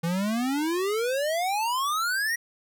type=exponential sweep; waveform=square; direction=up; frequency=163.2 to 1930 Hz; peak=-25 dBFS; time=0.03-2.36 s; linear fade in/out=10 ms; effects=none